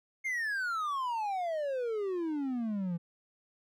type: exponential sweep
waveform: triangle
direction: down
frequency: 2154 to 165.9 Hz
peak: -29 dBFS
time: 0.24-2.98 s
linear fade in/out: 20 ms
effects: none